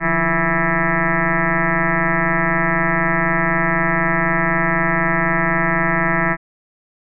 sine tone with frequency modulation, 990 Hz, B5, 4 cents sharp, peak -14 dBFS, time 0-6.37 s, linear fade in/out 50 ms, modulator 163 Hz, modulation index 6.5, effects none

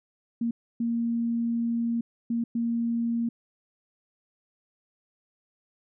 sine tone bursts at uneven times, 233.1 Hz, A#3, in tune, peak -24 dBFS, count 4, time 0.41-0.51 / 0.8-2.01 / 2.3-2.44 / 2.55-3.29 s, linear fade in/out 5 ms, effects none

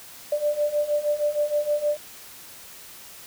sine beating tone pair, 587.3 / 593.7 Hz, D5 / D5, 0 / +19 cents, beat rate 6.4 Hz, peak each -26 / -23 dBFS, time 0.32-1.97 s, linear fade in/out 5 ms, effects white hiss -44 dBFS RMS until 3.26 s

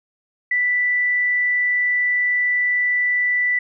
sine tone, 1975.5 Hz, B6, in tune, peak -16 dBFS, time 0.51-3.59 s, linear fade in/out 5 ms, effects none

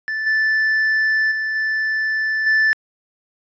triangle tone with level steps, 1756 Hz, A6, 4 cents flat, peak -19 / -13 / -18 / -16 / -11 dBFS, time 0.08-2.73 s, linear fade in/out 0 ms, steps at 0.26 / 1.31 / 1.55 / 2.46 s, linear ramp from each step 10 ms, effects resampled to 16000 Hz

